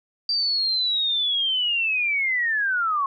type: linear sweep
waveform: sine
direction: down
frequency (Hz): 4704 to 1075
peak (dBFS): -20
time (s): 0.29-3.06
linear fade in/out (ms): 2
effects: none